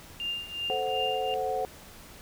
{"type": "tone with tremolo", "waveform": "sine", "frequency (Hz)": 2800, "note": "F7", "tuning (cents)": 4, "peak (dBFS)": -28, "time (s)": [0.2, 1.34], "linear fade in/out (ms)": 0, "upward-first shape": "triangle", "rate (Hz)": 2.7, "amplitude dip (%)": 85}
{"type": "chord", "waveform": "sine", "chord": "F# diminished", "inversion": "first", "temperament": "equal", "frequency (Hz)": [440, 523.3, 740], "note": ["A4", "C5", "F#5"], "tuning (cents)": [0, 0, 0], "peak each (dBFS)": [-33, -32, -30], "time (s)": [0.7, 1.65], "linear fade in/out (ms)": 0}
{"effects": ["pink hiss -49 dBFS RMS until 2.21 s"]}